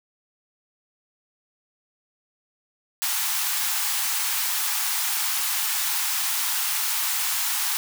white high-pass noise, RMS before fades -25 dBFS, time 3.02-7.77 s, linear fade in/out 0 ms, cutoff 760 Hz, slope 96 dB/octave, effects none

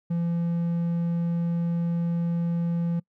triangle tone, 170 Hz, F3, 46 cents flat, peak -21 dBFS, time 0.1-3 s, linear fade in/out 10 ms, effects noise-tail reverb RT60 0.1 s tail -25 dB re dry

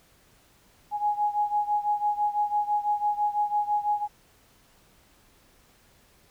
sine beating tone pair, 830.6 / 836.6 Hz, G#5 / G#5, 0 / +12 cents, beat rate 6 Hz, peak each -25 / -28 dBFS, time 0.91-4.08 s, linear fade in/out 50 ms, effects pink hiss -60 dBFS RMS until 6.3 s

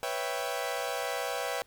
sawtooth chord, C# half-diminished seventh, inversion third, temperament equal, 493.9 / 554.4 / 659.3 / 784 Hz, B4 / C#5 / E5 / G5, 0 / 0 / 0 / 0 cents, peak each -33 dBFS, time 0.03-1.62 s, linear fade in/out 0 ms, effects pink hiss -63 dBFS RMS until 1.66 s

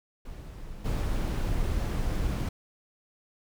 brown noise with level steps, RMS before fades -41 / -28 dBFS, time 0.25-2.49 s, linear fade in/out 5 ms, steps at 0.84 s, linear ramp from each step 20 ms, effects none

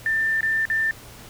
sine tone with dropouts, 1785 Hz, A6, 24 cents sharp, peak -19 dBFS, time 0.06-0.91 s, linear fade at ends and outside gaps 1 ms, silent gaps 0.408-0.43 / 0.654-0.7 s, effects added 119 Hz sine -49 dBFS peak until 1.29 s + pink hiss -44 dBFS RMS until 1.29 s

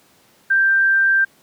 sine tone, 1576 Hz, G6, 9 cents sharp, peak -12 dBFS, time 0.5-1.25 s, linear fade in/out 10 ms, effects pink hiss -54 dBFS RMS until 1.42 s + high-pass 150 Hz 12 dB/octave

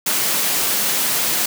white high-pass noise, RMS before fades -19 dBFS, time 0.06-1.46 s, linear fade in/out 5 ms, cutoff 130 Hz, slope 48 dB/octave, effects none

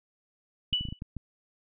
clicks, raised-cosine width 5 ms, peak -24 dBFS, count 7, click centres 0.728 / 0.81 / 0.853 / 0.887 / 0.925 / 1.021 / 1.167 s
sine tone with exponential decay, 2960 Hz, F#7, in tune, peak -21 dBFS, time 0.73-0.99 s, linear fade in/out 1 ms, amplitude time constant 56 ms
effects none

